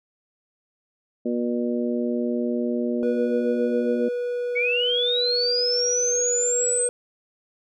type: harmonic tone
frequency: 120 Hz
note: B2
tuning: 49 cents flat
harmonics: 2 / 3 / 4 / 5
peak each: -24 / -28 / -30 / -32 dBFS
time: 1.25-4.09 s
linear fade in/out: 10 ms
type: tone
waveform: triangle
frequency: 487.3 Hz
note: B4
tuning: 23 cents flat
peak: -22 dBFS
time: 3.03-6.89 s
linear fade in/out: 0 ms
type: linear sweep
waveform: sine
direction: up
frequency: 2200 to 8372 Hz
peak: -21 dBFS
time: 4.55-6.89 s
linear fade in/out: 20 ms
effects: none